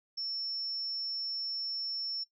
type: tone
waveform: sine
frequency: 5400 Hz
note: E8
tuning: 41 cents sharp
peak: -34 dBFS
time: 0.17-2.24 s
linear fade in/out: 10 ms
effects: noise-tail reverb RT60 0.1 s tail -20 dB re dry